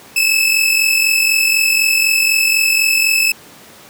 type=tone pair together; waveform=sawtooth; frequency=2589 / 2633 Hz; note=E7 / E7; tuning=-32 / -3 cents; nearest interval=unison; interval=29 cents; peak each=-11 dBFS; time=0.16-3.32 s; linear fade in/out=5 ms; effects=pink hiss -40 dBFS RMS until 3.89 s + high-pass 150 Hz 12 dB/octave